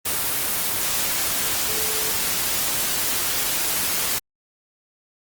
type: tone in noise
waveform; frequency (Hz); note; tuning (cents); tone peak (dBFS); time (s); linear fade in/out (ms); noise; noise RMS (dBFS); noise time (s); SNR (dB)
sine; 434; A4; -24; -34; 1.68-2.11; 10; white; -23; 0.05-4.19; -14
effects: Opus 24 kbps